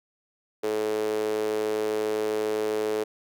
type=tone with high-pass filter; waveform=sawtooth; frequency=107.5 Hz; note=A2; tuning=40 cents flat; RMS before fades=-27 dBFS; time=0.63-3.04 s; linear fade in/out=10 ms; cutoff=420 Hz; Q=5.9; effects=none